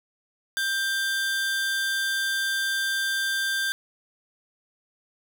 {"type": "tone pair together", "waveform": "45% pulse", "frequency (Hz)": [1575, 3536], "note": ["G6", "A7"], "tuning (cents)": [8, 8], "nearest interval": "octave + major second", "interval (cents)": 1400, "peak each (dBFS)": [-25, -31], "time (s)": [0.57, 3.72], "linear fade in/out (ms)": 0, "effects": []}